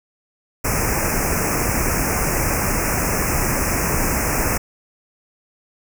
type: band-stop noise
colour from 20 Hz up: pink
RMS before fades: -20 dBFS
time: 0.64-4.58 s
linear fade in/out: 10 ms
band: 2600 to 5200 Hz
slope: 96 dB/octave
effects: none